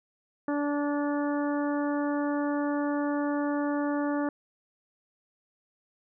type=harmonic tone; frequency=290 Hz; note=D4; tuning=22 cents flat; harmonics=1 / 2 / 3 / 4 / 5 / 6; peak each=-27 / -33 / -37 / -39 / -41 / -43 dBFS; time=0.48-4.29 s; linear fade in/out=2 ms; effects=none